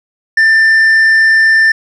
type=tone with tanh clipping; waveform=sine; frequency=1784 Hz; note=A6; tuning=23 cents sharp; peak=-6 dBFS; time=0.37-1.72 s; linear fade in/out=5 ms; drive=4 dB; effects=none